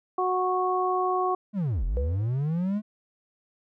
harmonic tone, 367.9 Hz, F#4, 10 cents flat, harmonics 1 / 2 / 3, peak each -27 / -27 / -27 dBFS, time 0.18-1.35 s, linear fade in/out 5 ms
triangle linear two-way sweep, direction down then up, 216.7 to 39.2 to 216.7 Hz, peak -22 dBFS, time 1.53-2.82 s, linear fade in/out 50 ms, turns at 1.85 s
sine tone with exponential decay, 493.9 Hz, B4, in tune, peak -27 dBFS, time 1.97-2.37 s, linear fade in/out 0 ms, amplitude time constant 86 ms
effects none

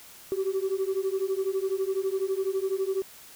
sine beating tone pair, 378.3 / 390.3 Hz, F#4 / G4, +38 / -8 cents, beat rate 12 Hz, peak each -27 dBFS, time 0.32-3.02 s, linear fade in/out 0 ms, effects tanh soft clip ceiling -21 dBFS + white hiss -49 dBFS RMS until 3.35 s

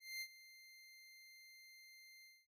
25% pulse tone with ADSR envelope, 2093 Hz, C7, in tune, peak -39 dBFS, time 0-2.47 s, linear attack 210 ms, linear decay 62 ms, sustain -17 dB, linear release 230 ms, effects none

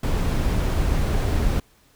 brown noise, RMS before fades -21 dBFS, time 0.03-1.6 s, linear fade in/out 5 ms, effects pink hiss -58 dBFS RMS until 1.95 s

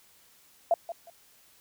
sine tone with echo, 678 Hz, E5, 49 cents sharp, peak -19 dBFS, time 0.71-0.74 s, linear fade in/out 2 ms, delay 180 ms, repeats 2, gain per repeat -13 dB, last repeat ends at 1.1 s, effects white hiss -60 dBFS RMS until 1.6 s

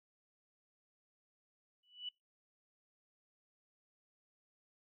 sine tone with exponential growth, 2960 Hz, F#7, in tune, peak -37 dBFS, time 1.83-2.09 s, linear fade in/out 5 ms, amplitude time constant 56 ms, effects noise-tail reverb RT60 0.2 s tail -25 dB re dry

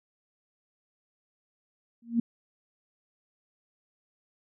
sine tone with exponential growth, 233.4 Hz, A#3, 2 cents sharp, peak -18 dBFS, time 2.02-2.2 s, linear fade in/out 5 ms, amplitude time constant 38 ms, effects none

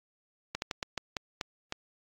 slowing click train, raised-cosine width 0.2 ms, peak -15 dBFS, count 8, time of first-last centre 0.55-1.724 s, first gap 71 ms, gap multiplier 1.28, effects AAC 64 kbps

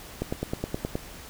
click train, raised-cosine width 2 ms, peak -14 dBFS, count 8, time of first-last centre 0.22-0.955 s, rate 9.53 Hz, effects pink hiss -44 dBFS RMS until 1.29 s

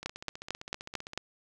two click trains, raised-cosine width 0.2 ms, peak -24 / -15 dBFS, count 18 / 6, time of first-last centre 0.03-1.134 / 0.06-1.176 s, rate 15.4 / 4.48 Hz, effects none

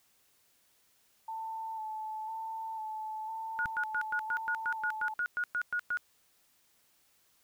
sine tone with vibrato, 880 Hz, A5, in tune, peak -36 dBFS, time 1.28-5.14 s, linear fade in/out 5 ms, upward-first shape square, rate 1 Hz, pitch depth 21 cents each way
sine tone bursts, 1446 Hz, F#6, 40 cents flat, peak -29 dBFS, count 14, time 3.59-5.972 s, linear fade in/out 0 ms, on 68 ms, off 110 ms
click, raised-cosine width 5 ms, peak -35 dBFS, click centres 3.657 s
effects white hiss -69 dBFS RMS until 7.43 s

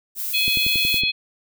violet noise, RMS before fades -27 dBFS, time 0.15-1.02 s, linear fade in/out 50 ms
harmonic tone, 842 Hz, G#5, 24 cents sharp, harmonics 3 / 4 / 5, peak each -21 / -23 / -24 dBFS, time 0.33-1.12 s, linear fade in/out 20 ms
click train, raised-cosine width 3 ms, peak -18 dBFS, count 7, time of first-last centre 0.48-1.036 s, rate 10.8 Hz
effects none

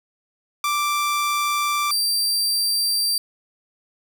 sawtooth tone pair in turn, 1174.7 / 4699 Hz, D6 / D8, 0 / 0 cents, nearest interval 2 octaves, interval 2400 cents, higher second, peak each -16 dBFS, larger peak neither, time 0.64-1.91 / 1.91-3.18 s, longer neither, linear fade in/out 2 ms, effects none

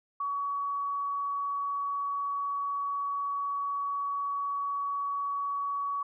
sine tone, 1129 Hz, C#6, 31 cents sharp, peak -29 dBFS, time 0.2-6.03 s, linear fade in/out 5 ms, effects none

